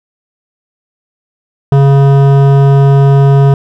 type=tone with hard clipping; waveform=sine; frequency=138.59 Hz; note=C#3; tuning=in tune; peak=-5 dBFS; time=1.72-3.54 s; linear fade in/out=2 ms; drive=14 dB; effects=none